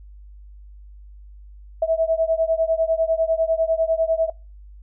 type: beating tone pair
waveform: sine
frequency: 646 / 656 Hz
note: E5 / E5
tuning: -35 / -9 cents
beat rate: 10 Hz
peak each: -20 dBFS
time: 1.82-4.3 s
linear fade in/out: 5 ms
effects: noise-tail reverb RT60 0.3 s tail -23 dB re dry + added 50 Hz sine -40 dBFS peak until 4.82 s